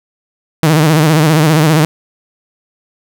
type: tone with vibrato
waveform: sawtooth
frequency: 155.56 Hz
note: D#3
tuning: in tune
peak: -3 dBFS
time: 0.63-1.85 s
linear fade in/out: 0 ms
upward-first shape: sine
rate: 15 Hz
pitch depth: 94 cents each way
effects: none